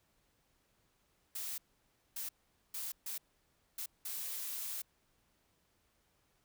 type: noise bursts at uneven times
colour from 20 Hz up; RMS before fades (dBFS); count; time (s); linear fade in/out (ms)
blue; -41; 6; 1.35-1.58 / 2.16-2.29 / 2.74-2.92 / 3.06-3.18 / 3.78-3.86 / 4.05-4.82; 5
effects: pink hiss -75 dBFS RMS until 6.44 s